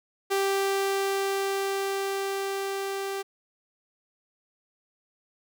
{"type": "tone with level ramp", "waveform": "sawtooth", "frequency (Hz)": 392, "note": "G4", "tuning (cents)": 0, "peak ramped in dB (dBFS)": [-19, -26], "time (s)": [0.3, 3.23], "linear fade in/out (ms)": 20, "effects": []}